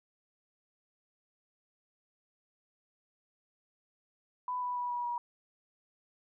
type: tone with pitch steps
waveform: sine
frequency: 996 / 986.8 / 977.8 / 968.8 / 959.9 Hz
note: B5 / B5 / B5 / B5 / B5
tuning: +14 / -2 / -18 / -34 / -50 cents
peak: -32 dBFS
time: 4.48-5.18 s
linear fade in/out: 2 ms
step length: 140 ms
effects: none